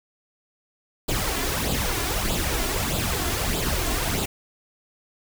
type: noise with flanger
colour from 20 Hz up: pink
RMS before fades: -25 dBFS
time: 1.08-4.26 s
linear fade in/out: 10 ms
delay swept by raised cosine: 0.25 to 2.95 ms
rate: 1.6 Hz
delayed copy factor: +0.6
effects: none